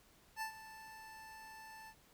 25% pulse tone with ADSR envelope, 881 Hz, A5, 2 cents sharp, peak -34 dBFS, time 0.36-1.95 s, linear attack 56 ms, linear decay 98 ms, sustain -14 dB, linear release 68 ms, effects pink hiss -67 dBFS RMS until 2.13 s

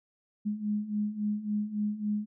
sine beating tone pair, 207 / 210.6 Hz, G#3 / G#3, -5 / +24 cents, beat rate 3.6 Hz, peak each -34 / -30 dBFS, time 0.45-2.26 s, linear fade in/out 20 ms, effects none

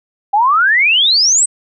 sine exponential sweep, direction up, 784 to 8372 Hz, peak -8 dBFS, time 0.33-1.46 s, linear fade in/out 10 ms, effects none

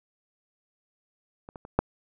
clicks, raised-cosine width 1 ms, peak -28 / -26 / -28 / -6 dBFS, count 4, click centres 1.489 / 1.558 / 1.651 / 1.79 s, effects none

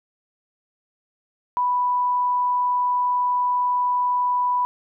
sine tone, 987.8 Hz, B5, in tune, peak -18 dBFS, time 1.57-4.65 s, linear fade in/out 0 ms, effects none

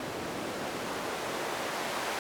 white noise with band-pass filter sweep, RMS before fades -35 dBFS, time 0-2.19 s, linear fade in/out 2 ms, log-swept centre 310 to 680 Hz, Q 0.78, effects none

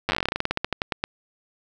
slowing click train, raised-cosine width 0.3 ms, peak -7 dBFS, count 23, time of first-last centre 0.09-1.039 s, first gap 9 ms, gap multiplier 1.13, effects none

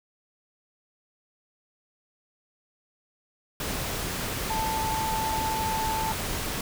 sine tone in noise, 882 Hz, A5, 4 cents sharp, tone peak -27 dBFS, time 4.5-6.12 s, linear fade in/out 2 ms, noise pink, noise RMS -31 dBFS, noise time 3.6-6.61 s, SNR +1 dB, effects none

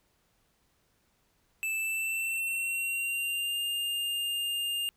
square tone with pitch glide, 2637 to 2810 Hz, E7 to F7, 0 to +10 cents, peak -30 dBFS, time 1.63-4.89 s, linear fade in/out 0 ms, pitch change +110 cents, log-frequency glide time 1.75-3.59 s, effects pink hiss -71 dBFS RMS until 4.96 s

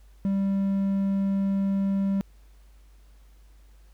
triangle tone, 196 Hz, G3, in tune, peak -20 dBFS, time 0.25-2.21 s, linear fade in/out 0 ms, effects added 50 Hz sine -50 dBFS peak until 3.93 s + pink hiss -65 dBFS RMS until 3.93 s

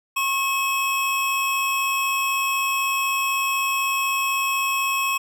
square tone pair together, 1086 / 2566 Hz, C#6 / E7, -36 / -47 cents, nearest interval octave + minor third, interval 1489 cents, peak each -24 dBFS, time 0.16-5.18 s, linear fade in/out 10 ms, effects none

